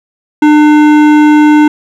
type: tone with hard clipping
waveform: triangle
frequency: 300 Hz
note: D4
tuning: 37 cents sharp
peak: -4 dBFS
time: 0.42-1.68 s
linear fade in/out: 5 ms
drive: 18 dB
effects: none